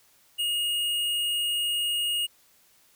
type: tone with hard clipping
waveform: sine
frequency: 2862 Hz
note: F7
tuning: 42 cents sharp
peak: -26 dBFS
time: 0.38-2.27 s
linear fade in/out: 20 ms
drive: 12 dB
effects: white hiss -61 dBFS RMS until 2.95 s